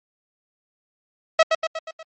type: tone with echo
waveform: sawtooth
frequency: 645 Hz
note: E5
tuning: 38 cents flat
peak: -7 dBFS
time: 1.39-1.43 s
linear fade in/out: 5 ms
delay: 120 ms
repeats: 5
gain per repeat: -5 dB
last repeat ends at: 2.03 s
effects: low-pass 5000 Hz 12 dB/octave + MP3 32 kbps